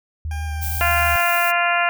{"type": "tone with vibrato", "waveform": "sine", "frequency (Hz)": 77, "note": "D#2", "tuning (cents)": -17, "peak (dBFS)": -23, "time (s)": [0.25, 1.16], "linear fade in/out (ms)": 0, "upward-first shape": "triangle", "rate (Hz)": 6.5, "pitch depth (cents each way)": 45}
{"type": "tone with pitch glide", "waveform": "20% pulse", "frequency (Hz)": [802, 790.5], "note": ["G5", "G5"], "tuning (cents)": [39, 14], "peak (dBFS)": -28, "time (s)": [0.31, 1.21], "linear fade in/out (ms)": 2, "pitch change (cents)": -25, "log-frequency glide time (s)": [0.45, 0.57]}
{"type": "noise", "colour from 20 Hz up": "violet", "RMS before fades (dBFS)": -28, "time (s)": [0.61, 1.52], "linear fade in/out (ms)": 20}
{"type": "harmonic tone", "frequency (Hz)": 346.8, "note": "F4", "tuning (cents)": -12, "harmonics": [2, 3, 4, 5, 6, 7, 8], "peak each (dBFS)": [-21, -25, -22, -24, -27, -25, -26], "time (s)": [0.81, 1.89], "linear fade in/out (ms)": 0}
{"effects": []}